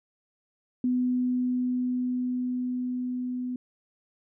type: tone with level ramp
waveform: sine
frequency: 250 Hz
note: B3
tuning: 21 cents sharp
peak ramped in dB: -22 to -29 dBFS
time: 0.84-3.56 s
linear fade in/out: 2 ms
effects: none